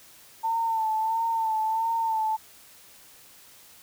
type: tone with vibrato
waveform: sine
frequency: 894 Hz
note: A5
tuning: 27 cents sharp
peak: -23 dBFS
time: 0.43-2.37 s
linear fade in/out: 20 ms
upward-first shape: sine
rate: 1.5 Hz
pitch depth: 41 cents each way
effects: white hiss -52 dBFS RMS until 3.82 s